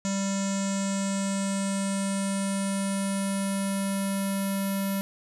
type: tone with low-pass filter sweep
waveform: square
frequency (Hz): 196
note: G3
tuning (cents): 0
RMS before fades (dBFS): -28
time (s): 0.05-5.01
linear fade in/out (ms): 0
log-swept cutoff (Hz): 7100 to 12000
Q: 7.1
effects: none